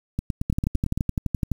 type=two click trains; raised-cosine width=5 ms; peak=-10 / -12 dBFS; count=13 / 8; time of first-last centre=0.5-1.517 / 0.19-0.976 s; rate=11.8 / 8.91 Hz; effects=7-bit